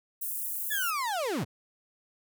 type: high-pass noise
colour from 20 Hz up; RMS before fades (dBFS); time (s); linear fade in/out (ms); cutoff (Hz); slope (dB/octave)
white; -34; 0.21-0.91; 10; 9600; 24
type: linear sweep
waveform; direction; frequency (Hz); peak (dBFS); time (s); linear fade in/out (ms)
35% pulse; down; 1760 to 82.41; -27; 0.7-1.45; 20
effects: none